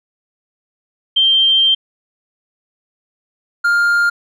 sine / triangle tone pair in turn, 3153 / 1404.5 Hz, G7 / F6, +9 / +9 cents, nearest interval octave + major second, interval 1400 cents, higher first, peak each -9 dBFS, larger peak neither, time 1.16-1.75 / 3.64-4.1 s, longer first, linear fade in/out 10 ms, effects none

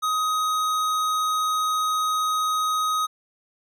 sine tone with tanh clipping, 1257 Hz, D#6, 17 cents sharp, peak -23 dBFS, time 0.02-3.07 s, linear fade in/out 20 ms, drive 18 dB, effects none

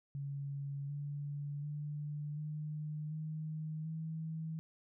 sine tone with pitch steps, 140.5 / 144.2 / 148 / 151.89 / 155.89 / 160 Hz, C#3 / D3 / D3 / D#3 / D#3 / D#3, +24 / -31 / +14 / -41 / +4 / +49 cents, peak -38 dBFS, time 0.15-4.59 s, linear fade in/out 0 ms, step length 740 ms, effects none

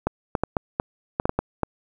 clicks, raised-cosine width 1 ms, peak -7 dBFS, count 10, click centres 0.07 / 0.352 / 0.436 / 0.568 / 0.799 / 1.199 / 1.255 / 1.294 / 1.39 / 1.633 s, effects 8-bit

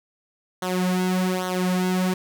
sawtooth tone with flanger, 183.5 Hz, F#3, 14 cents flat, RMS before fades -23 dBFS, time 0.62-2.14 s, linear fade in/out 5 ms, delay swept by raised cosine 0.4 to 3.8 ms, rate 1.2 Hz, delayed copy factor -0.8, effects none

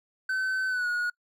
triangle tone with pitch glide, 1527 to 1449.6 Hz, G6 to F#6, -46 to -36 cents, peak -24 dBFS, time 0.29-1.1 s, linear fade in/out 5 ms, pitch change -90 cents, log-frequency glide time 0.68-0.88 s, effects noise-tail reverb RT60 0.1 s tail -26 dB re dry

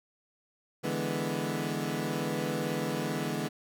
20% pulse chord, E dominant seventh, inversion third, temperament equal, 146.83 / 164.81 / 207.7 / 246.9 Hz, D3 / E3 / G#3 / B3, 0 / 0 / 0 / 0 cents, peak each -31 dBFS, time 0.83-3.49 s, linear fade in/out 20 ms, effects none

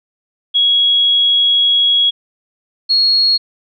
sine tone pair in turn, 3324 / 4308 Hz, G#7 / C8, +1 / +50 cents, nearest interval major third, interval 449 cents, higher second, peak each -9 dBFS, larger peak neither, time 0.54-2.11 / 2.89-3.38 s, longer first, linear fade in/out 20 ms, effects none

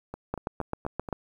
two click trains, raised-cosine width 1 ms, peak -22 / -15 dBFS, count 5 / 7, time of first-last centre 0.14-1.088 / 0.34-1.127 s, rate 4.22 / 7.62 Hz, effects 9-bit

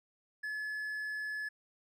triangle tone, 1713 Hz, A6, 47 cents flat, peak -34 dBFS, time 0.43-1.49 s, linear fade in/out 10 ms, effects none

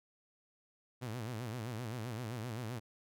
sawtooth tone with vibrato, 116.5 Hz, A#2, 1 cent flat, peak -35 dBFS, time 1.01-2.8 s, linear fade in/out 20 ms, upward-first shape sine, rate 7.7 Hz, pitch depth 160 cents each way, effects none

